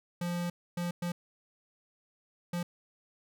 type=tone bursts at uneven times; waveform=square; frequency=174.4 Hz; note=F3; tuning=2 cents flat; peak=-32 dBFS; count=4; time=0.21-0.5 / 0.77-0.91 / 1.02-1.12 / 2.53-2.63 s; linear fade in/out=5 ms; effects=none